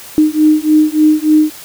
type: beating tone pair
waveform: sine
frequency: 305.7 / 309.1 Hz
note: D#4 / D#4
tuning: -30 / -11 cents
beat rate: 3.4 Hz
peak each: -10 dBFS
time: 0.18-1.5 s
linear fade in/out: 0 ms
effects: white hiss -33 dBFS RMS until 1.64 s